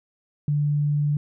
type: tone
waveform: sine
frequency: 146.83 Hz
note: D3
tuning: in tune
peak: -19 dBFS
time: 0.48-1.17 s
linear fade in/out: 2 ms
effects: none